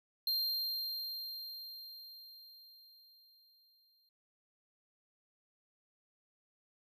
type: tone with exponential decay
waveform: square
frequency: 4186 Hz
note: C8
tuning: in tune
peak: -31 dBFS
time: 0.27-4.09 s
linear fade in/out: 2 ms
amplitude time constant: 830 ms
effects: none